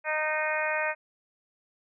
harmonic tone, 308.3 Hz, D#4, 16 cents flat, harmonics 2 / 3 / 4 / 5 / 6 / 7 / 8, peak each -31 / -34 / -38 / -33 / -33 / -36 / -34 dBFS, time 0.04-0.95 s, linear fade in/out 50 ms, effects none

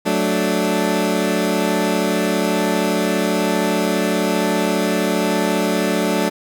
20% pulse chord, D major, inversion first, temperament equal, 185 / 220 / 293.7 Hz, F#3 / A3 / D4, 0 / 0 / 0 cents, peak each -16 dBFS, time 0.05-6.3 s, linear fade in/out 20 ms, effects none

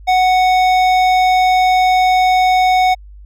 triangle tone with hard clipping, 740 Hz, F#5, in tune, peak -11 dBFS, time 0.07-2.95 s, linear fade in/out 20 ms, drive 16 dB, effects added 50 Hz sine -34 dBFS peak until 3.25 s

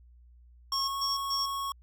square tone with pitch glide, 1090 to 1102.7 Hz, C#6 to C#6, -29 to -9 cents, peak -32 dBFS, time 0.72-1.72 s, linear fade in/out 2 ms, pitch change +20 cents, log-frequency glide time 0.85-0.98 s
sine tone bursts, 5500 Hz, F8, 27 cents flat, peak -29 dBFS, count 3, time 0.72-1.46 s, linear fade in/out 5 ms, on 160 ms, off 130 ms
effects added 60 Hz sine -53 dBFS peak until 1.82 s

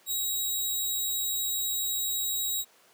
10% pulse tone, 3827 Hz, A#7, 45 cents sharp, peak -20 dBFS, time 0.06-2.65 s, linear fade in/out 50 ms, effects pink hiss -59 dBFS RMS until 2.93 s + high-pass 400 Hz 12 dB/octave

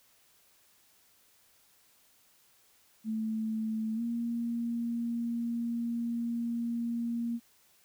sine tone with pitch glide, 220 to 234.4 Hz, A3 to A#3, 0 to +10 cents, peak -30 dBFS, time 3.04-7.4 s, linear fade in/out 50 ms, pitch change +110 cents, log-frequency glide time 3.95-4.01 s, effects white hiss -65 dBFS RMS until 7.84 s

